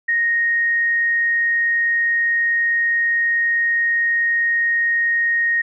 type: tone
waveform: sine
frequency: 1864.7 Hz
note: A#6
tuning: in tune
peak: -15 dBFS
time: 0.08-5.62 s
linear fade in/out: 10 ms
effects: none